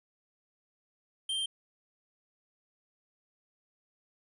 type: tone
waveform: square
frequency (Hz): 3158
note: G7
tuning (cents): +12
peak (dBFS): -31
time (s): 1.29-1.46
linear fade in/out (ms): 5
effects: resampled to 24000 Hz